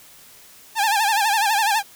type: tone with vibrato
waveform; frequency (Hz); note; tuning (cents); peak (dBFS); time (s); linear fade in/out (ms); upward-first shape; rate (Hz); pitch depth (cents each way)
sawtooth; 848; G#5; +36; -13; 0.75-1.83; 50; sine; 12; 120
effects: white hiss -47 dBFS RMS until 1.95 s